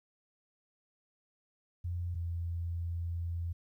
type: tone pair in turn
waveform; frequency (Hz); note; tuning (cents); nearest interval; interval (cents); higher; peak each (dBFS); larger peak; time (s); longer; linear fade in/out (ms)
sine; 87.31 / 85.12; F2 / F2; 0 / -44; unison; 44; first; -33 / -33; neither; 1.84-2.15 / 2.15-3.53; second; 10
effects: 12-bit